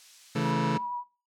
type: noise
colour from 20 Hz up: violet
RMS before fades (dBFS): -39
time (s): 0-0.51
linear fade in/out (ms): 0
type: chord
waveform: sawtooth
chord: A major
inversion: first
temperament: just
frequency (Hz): 137.5 / 165 / 220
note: C#3 / E3 / A3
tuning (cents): -14 / +2 / 0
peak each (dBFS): -26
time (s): 0.35-0.78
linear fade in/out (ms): 10
type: tone with vibrato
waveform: sine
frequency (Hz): 973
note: B5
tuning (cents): -26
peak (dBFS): -31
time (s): 0.4-1.04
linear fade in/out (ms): 50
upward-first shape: triangle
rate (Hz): 10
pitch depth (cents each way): 20
effects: noise-tail reverb RT60 0.4 s tail -23 dB re dry + low-pass 5000 Hz 12 dB/octave